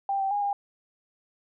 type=tone with pitch steps; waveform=sine; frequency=790 / 777 / 819 / 807 Hz; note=G5 / G5 / G#5 / G#5; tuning=+13 / -16 / -24 / -50 cents; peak=-24 dBFS; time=0.09-0.53 s; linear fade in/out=2 ms; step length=110 ms; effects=none